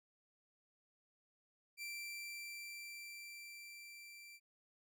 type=tone with level ramp; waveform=sawtooth; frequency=2349 Hz; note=D7; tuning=in tune; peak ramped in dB=-40 to -51 dBFS; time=1.77-4.4 s; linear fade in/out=50 ms; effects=none